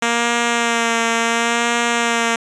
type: tone with vibrato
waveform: 5% pulse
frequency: 233.1 Hz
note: A#3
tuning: in tune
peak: -4 dBFS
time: 0.02-2.36 s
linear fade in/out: 5 ms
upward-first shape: sine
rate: 0.71 Hz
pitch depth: 25 cents each way
effects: resampled to 22050 Hz